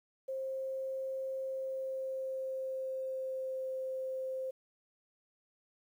sine tone with pitch glide, 530 to 523 Hz, C5 to C5, +22 to -1 cents, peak -35 dBFS, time 0.28-4.51 s, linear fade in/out 10 ms, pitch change -23 cents, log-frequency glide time 1.41-3.7 s, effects 11-bit

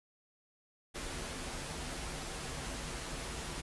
pink noise with comb filter, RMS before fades -41 dBFS, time 0.94-3.62 s, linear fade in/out 20 ms, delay 9.8 ms, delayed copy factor -0.5, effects resampled to 24000 Hz

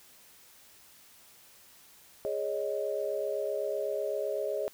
sine chord, Ab suspended fourth, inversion none, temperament equal, 415.3 / 554.4 / 622.3 Hz, Ab4 / Db5 / Eb5, 0 / 0 / 0 cents, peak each -34 dBFS, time 2.25-4.68 s, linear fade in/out 0 ms, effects white hiss -57 dBFS RMS until 4.73 s

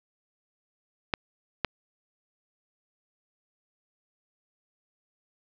clicks, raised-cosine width 0.3 ms, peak -8 dBFS, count 2, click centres 1.138 / 1.647 s, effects low-pass 5000 Hz 12 dB/octave

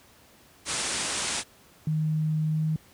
white low-pass noise, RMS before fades -30 dBFS, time 0.65-1.44 s, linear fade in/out 50 ms, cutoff 9700 Hz, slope 96 dB/octave
sine tone with pitch glide, 155.56 to 156.82 Hz, D#3 to D#3, 0 to +14 cents, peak -23 dBFS, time 1.87-2.76 s, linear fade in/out 2 ms, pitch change +14 cents, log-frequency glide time 2.5-2.64 s
effects pink hiss -56 dBFS RMS until 2.93 s + high-pass 60 Hz 12 dB/octave

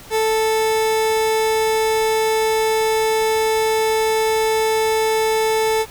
30% pulse tone, 440 Hz, A4, in tune, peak -13 dBFS, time 0.1-5.86 s, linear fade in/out 50 ms, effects pink hiss -40 dBFS RMS until 5.9 s

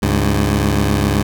15% pulse tone pair together, 70.6 / 102 Hz, C#2 / G#2, +32 / -31 cents, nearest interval tritone, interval 637 cents, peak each -10 dBFS, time 0.02-1.23 s, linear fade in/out 10 ms, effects none

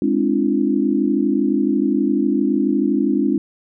sine chord, D half-diminished seventh, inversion second, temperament equal with one note detuned, 207.7 / 261.6 / 293.7 / 340.9 Hz, Ab3 / C4 / D4 / F4, 0 / 0 / 0 / -42 cents, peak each -21 / -20 / -19 / -22 dBFS, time 0.02-3.38 s, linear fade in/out 2 ms, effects none

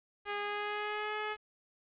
10% pulse tone with pitch glide, 410 to 425.2 Hz, G#4 to G#4, -22 to +41 cents, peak -26 dBFS, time 0.25-1.37 s, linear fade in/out 50 ms, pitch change +63 cents, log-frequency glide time 0.39-1.16 s, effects resampled to 8000 Hz + 10-bit

